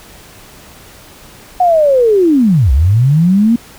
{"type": "linear two-way sweep", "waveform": "sine", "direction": "down then up", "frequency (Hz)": [739, 60, 239.1], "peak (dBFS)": -6, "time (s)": [1.6, 3.56], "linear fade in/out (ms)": 5, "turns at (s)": 2.72, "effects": ["pink hiss -38 dBFS RMS until 3.78 s"]}